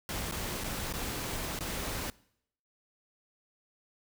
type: noise with dropouts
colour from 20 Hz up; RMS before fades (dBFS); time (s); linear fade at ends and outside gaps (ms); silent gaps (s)
pink; -36; 0.09-2.1; 1; 0.312-0.322 / 0.637-0.642 / 0.926-0.937 / 1.59-1.607
effects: noise-tail reverb RT60 0.7 s tail -22 dB re dry